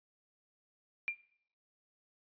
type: tone with exponential decay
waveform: sine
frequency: 2383 Hz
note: D7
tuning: 25 cents sharp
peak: -28 dBFS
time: 1.08-1.2 s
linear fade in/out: 0 ms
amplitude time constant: 25 ms
effects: noise-tail reverb RT60 0.6 s tail -19 dB re dry + resampled to 11025 Hz